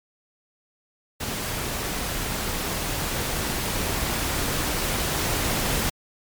pink noise with level ramp, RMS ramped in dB -29 to -24 dBFS, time 1.2-5.9 s, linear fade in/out 10 ms, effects MP3 96 kbps

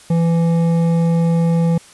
sine tone with hard clipping, 167.3 Hz, E3, 26 cents sharp, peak -14 dBFS, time 0.1-1.78 s, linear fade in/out 5 ms, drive 9 dB, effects white hiss -44 dBFS RMS until 1.93 s + resampled to 24000 Hz

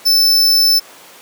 45% pulse tone, 5280 Hz, E8, 2 cents sharp, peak -9 dBFS, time 0.05-0.8 s, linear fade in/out 20 ms, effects pink hiss -39 dBFS RMS until 1.21 s + high-pass 400 Hz 12 dB/octave

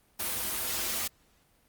white noise with comb filter, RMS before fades -32 dBFS, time 0.19-1.08 s, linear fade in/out 10 ms, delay 7 ms, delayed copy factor -0.85, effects pink hiss -66 dBFS RMS until 1.68 s + Opus 32 kbps

